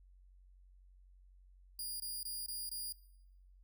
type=tone bursts; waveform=10% pulse; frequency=4844 Hz; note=D#8; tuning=47 cents flat; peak=-33 dBFS; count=5; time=1.79-2.924 s; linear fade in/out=2 ms; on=210 ms; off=21 ms; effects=noise-tail reverb RT60 1.0 s tail -22 dB re dry + added 46 Hz sine -59 dBFS peak until 3.63 s